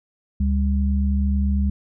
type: tone pair together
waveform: sine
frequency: 71 / 200 Hz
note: C#2 / G3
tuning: +42 / +35 cents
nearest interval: octave + tritone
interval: 1793 cents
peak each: -18 / -23 dBFS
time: 0.4-1.7 s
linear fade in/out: 5 ms
effects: none